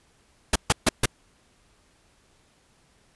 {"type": "noise bursts", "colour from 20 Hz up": "pink", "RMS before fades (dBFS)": -18, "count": 4, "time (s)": [0.53, 1.058], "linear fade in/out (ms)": 5, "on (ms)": 27, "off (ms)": 140, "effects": ["pink hiss -62 dBFS RMS until 3.15 s", "resampled to 24000 Hz"]}